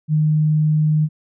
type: tone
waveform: sine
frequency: 153.6 Hz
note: D#3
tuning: 22 cents flat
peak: -13 dBFS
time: 0.08-1.09 s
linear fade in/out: 50 ms
effects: none